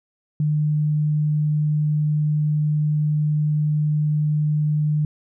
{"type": "tone", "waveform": "sine", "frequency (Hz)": 150.9, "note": "D3", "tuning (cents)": 47, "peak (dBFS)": -17, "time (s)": [0.4, 5.05], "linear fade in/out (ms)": 2, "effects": []}